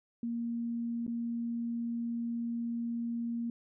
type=tone with dropouts; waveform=sine; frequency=234.1 Hz; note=A#3; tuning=8 cents sharp; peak=-32 dBFS; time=0.23-3.5 s; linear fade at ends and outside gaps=2 ms; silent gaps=1.066-1.078 s; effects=none